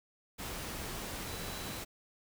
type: tone in noise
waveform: sine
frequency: 3951 Hz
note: B7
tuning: in tune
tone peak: -51 dBFS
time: 1.25-1.81 s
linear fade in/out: 20 ms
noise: pink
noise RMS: -41 dBFS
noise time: 0.38-1.85 s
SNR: -13 dB
effects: none